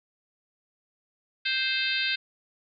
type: harmonic tone with a mistuned harmonic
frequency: 523.3 Hz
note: C5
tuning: in tune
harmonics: 3 / 4 / 5 / 6 / 7 / 8 / 9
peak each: -31 / -34 / -30 / -35 / -31 / -34 / -36 dBFS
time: 1.45-2.16 s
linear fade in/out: 10 ms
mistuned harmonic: 8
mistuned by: -20 cents
effects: none